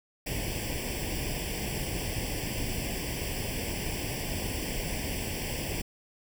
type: noise with comb filter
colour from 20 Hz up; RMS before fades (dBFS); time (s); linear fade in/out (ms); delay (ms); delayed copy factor
pink; -33; 0.26-5.82; 10; 0.38; +0.95
effects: none